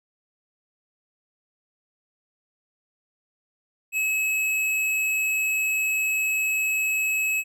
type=tone with hard clipping; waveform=triangle; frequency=2575 Hz; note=E7; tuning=41 cents flat; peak=-23 dBFS; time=3.92-7.44 s; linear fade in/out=50 ms; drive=17 dB; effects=none